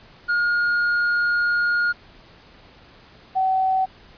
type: tone pair in turn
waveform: triangle / sine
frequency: 1427 / 757.9 Hz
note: F6 / F#5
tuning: +37 / +41 cents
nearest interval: major seventh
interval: 1096 cents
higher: first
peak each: -16 / -17 dBFS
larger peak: first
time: 0.28-1.93 / 3.35-3.86 s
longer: first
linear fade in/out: 20 ms
effects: pink hiss -49 dBFS RMS until 4.17 s + resampled to 11025 Hz